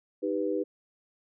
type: chord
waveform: sine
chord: Eb augmented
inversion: none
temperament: equal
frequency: 311.1 / 392 / 493.9 Hz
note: Eb4 / G4 / B4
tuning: 0 / 0 / 0 cents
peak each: -31 dBFS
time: 0.22-0.64 s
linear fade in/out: 20 ms
effects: none